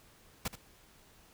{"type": "noise with echo", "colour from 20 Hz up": "pink", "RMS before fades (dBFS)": -34, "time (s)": [0.45, 0.48], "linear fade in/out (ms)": 5, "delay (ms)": 76, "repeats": 1, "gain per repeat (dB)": -12, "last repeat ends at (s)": 0.556, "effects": ["pink hiss -61 dBFS RMS until 1.33 s"]}